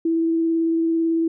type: tone with vibrato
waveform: sine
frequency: 328.8 Hz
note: E4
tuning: 4 cents flat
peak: -17 dBFS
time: 0.05-1.28 s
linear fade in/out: 5 ms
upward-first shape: sine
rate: 18 Hz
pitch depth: 11 cents each way
effects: none